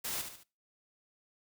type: noise with echo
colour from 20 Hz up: white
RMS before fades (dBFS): -37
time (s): 0.04-0.22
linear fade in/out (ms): 10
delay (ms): 72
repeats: 3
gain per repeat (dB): -7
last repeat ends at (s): 0.436
effects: noise-tail reverb RT60 0.3 s tail -21 dB re dry